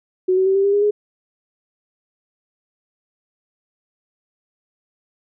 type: tone with pitch steps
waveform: sine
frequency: 370 / 377.3 / 384.8 / 392.5 / 400.2 / 408.2 / 416.3 Hz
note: F#4 / F#4 / G4 / G4 / G4 / G#4 / G#4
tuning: 0 / +34 / -32 / +2 / +36 / -30 / +4 cents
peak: -13 dBFS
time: 0.28-0.91 s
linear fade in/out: 10 ms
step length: 90 ms
effects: none